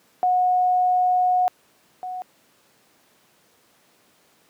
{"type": "tone pair in turn", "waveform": "sine", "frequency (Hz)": [729, 734.9], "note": ["F#5", "F#5"], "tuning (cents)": [-26, -12], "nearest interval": "unison", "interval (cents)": 14, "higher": "second", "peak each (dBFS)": [-16, -28], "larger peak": "first", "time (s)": [[0.23, 1.48], [2.03, 2.22]], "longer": "first", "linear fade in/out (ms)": 0, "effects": ["pink hiss -59 dBFS RMS until 4.49 s", "high-pass 200 Hz 12 dB/octave"]}